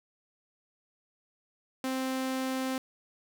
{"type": "tone", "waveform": "sawtooth", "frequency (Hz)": 261.6, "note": "C4", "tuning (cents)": 0, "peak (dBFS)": -26, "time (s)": [1.84, 2.78], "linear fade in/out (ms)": 2, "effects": []}